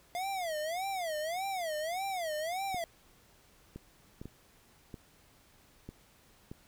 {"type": "tone with vibrato", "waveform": "square", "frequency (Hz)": 690, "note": "F5", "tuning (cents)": -21, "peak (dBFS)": -34, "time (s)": [0.15, 2.84], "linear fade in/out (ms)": 0, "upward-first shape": "sine", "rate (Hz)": 1.7, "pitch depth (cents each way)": 230}
{"type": "clicks", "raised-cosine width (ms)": 3, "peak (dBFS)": -30, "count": 7, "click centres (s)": [2.745, 3.76, 4.215, 4.256, 4.942, 5.89, 6.515]}
{"effects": ["pink hiss -63 dBFS RMS until 6.67 s"]}